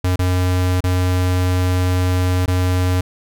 square tone with dropouts, 91 Hz, F#2, 28 cents flat, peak -15 dBFS, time 0.04-3.01 s, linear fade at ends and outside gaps 5 ms, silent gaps 0.16-0.191 / 0.806-0.839 / 2.46-2.478 s, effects none

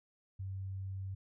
sine tone, 96 Hz, G2, 36 cents flat, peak -38 dBFS, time 0.39-1.15 s, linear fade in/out 10 ms, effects none

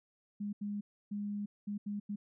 sine tone bursts at uneven times, 205.2 Hz, G#3, 21 cents flat, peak -35 dBFS, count 6, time 0.4-0.53 / 0.61-0.81 / 1.11-1.46 / 1.67-1.78 / 1.86-2 / 2.09-2.16 s, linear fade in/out 10 ms, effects none

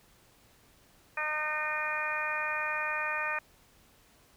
harmonic tone, 305.2 Hz, D#4, 33 cents flat, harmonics 2 / 3 / 4 / 5 / 6 / 7 / 8, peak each -41 / -39 / -37 / -38 / -35 / -47 / -35 dBFS, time 1.17-3.39 s, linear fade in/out 5 ms, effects pink hiss -62 dBFS RMS until 4.36 s

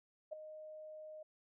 sine tone with ADSR envelope, 619 Hz, D#5, 9 cents flat, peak -37 dBFS, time 0.31-1.23 s, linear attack 20 ms, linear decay 5 ms, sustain -11 dB, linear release 6 ms, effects none

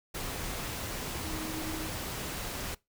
sine tone in noise, 315 Hz, D#4, 21 cents sharp, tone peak -39 dBFS, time 1.24-1.89 s, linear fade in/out 10 ms, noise pink, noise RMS -37 dBFS, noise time 0.14-2.75 s, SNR -5 dB, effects noise-tail reverb RT60 0.2 s tail -22 dB re dry

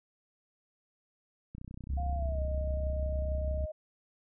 click train, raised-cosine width 5 ms, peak -31 dBFS, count 66, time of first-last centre 1.55-3.64 s, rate 31.1 Hz
sine tone, 68.7 Hz, C#2, 15 cents flat, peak -30 dBFS, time 1.89-3.66 s, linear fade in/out 10 ms
sine tone with pitch glide, 704 to 620 Hz, F5 to D#5, +14 to -6 cents, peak -37 dBFS, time 1.97-3.72 s, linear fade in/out 10 ms, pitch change -220 cents, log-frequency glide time 2.12-2.41 s
effects none

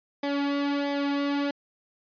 sawtooth tone with flanger, 283.7 Hz, C#4, 40 cents sharp, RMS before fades -27 dBFS, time 0.23-1.51 s, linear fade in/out 5 ms, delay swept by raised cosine 0.71 to 2.31 ms, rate 1.5 Hz, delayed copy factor -0.7, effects resampled to 11025 Hz

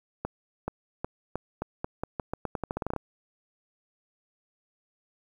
accelerating click train, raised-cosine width 1 ms, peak -16 dBFS, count 19, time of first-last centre 0.25-2.963 s, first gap 430 ms, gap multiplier 0.85, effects 9-bit

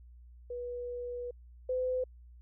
sine tone pair in turn, 487.5 / 508.8 Hz, B4 / C5, -23 / -48 cents, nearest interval minor second, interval 75 cents, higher second, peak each -36 / -29 dBFS, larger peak second, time 0.5-1.31 / 1.69-2.04 s, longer first, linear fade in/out 5 ms, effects added 60 Hz sine -51 dBFS peak until 2.41 s

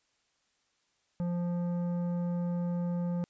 sine tone with tanh clipping, 174.61 Hz, F3, in tune, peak -31 dBFS, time 1.2-3.24 s, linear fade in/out 0 ms, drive 11 dB, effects white hiss -74 dBFS RMS until 3.29 s + resampled to 16000 Hz

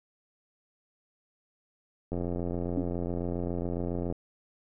click train, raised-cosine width 2 ms, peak -20 dBFS, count 176, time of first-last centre 2.12-4.125 s, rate 87.3 Hz
sine tone with exponential decay, 277.2 Hz, C#4, in tune, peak -22 dBFS, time 2.77-2.9 s, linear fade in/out 2 ms, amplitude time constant 28 ms
effects none

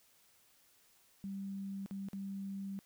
sine tone with dropouts, 196 Hz, G3, in tune, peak -39 dBFS, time 1.24-2.79 s, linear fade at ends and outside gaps 0 ms, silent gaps 1.861-1.91 / 2.086-2.132 s, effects white hiss -68 dBFS RMS until 2.85 s

